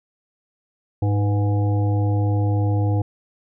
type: harmonic tone with a mistuned harmonic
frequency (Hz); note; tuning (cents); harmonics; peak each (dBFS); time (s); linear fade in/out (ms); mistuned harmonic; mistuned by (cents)
103.3; G#2; -9; 1 / 3 / 5 / 7 / 8; -17 / -27 / -31 / -34 / -35; 1.02-3.02; 5; 5; -66
effects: none